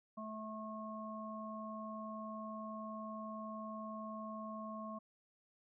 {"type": "harmonic tone", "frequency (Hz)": 217.3, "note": "A3", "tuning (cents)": -21, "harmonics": [1, 3, 5], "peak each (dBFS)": [-46, -49, -47], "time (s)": [0.17, 4.99], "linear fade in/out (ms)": 10, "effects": []}